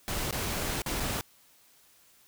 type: noise with dropouts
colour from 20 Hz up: pink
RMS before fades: -32 dBFS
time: 0.08-1.21 s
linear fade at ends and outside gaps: 0 ms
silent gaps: 0.31-0.326 / 0.819-0.862 / 0.999-1.003 s
effects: white hiss -61 dBFS RMS until 2.27 s